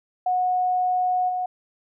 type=tone with level steps; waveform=sine; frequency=731 Hz; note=F#5; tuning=21 cents flat; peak=-19 / -23 dBFS; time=0.26-1.46 s; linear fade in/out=5 ms; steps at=1.28 s; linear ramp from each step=20 ms; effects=none